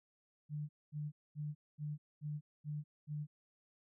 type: tone bursts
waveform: sine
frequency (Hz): 149.2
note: D3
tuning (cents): +28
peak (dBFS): -38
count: 7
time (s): 0.49-3.27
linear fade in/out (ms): 50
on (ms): 200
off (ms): 230
effects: none